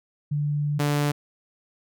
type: tone pair in turn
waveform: sine / sawtooth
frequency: 146.83 / 145.98 Hz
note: D3 / D3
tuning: 0 / -10 cents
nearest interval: unison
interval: 10 cents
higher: first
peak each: -22 / -17 dBFS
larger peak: second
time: 0.31-0.79 / 0.79-1.12 s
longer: first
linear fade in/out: 10 ms
effects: none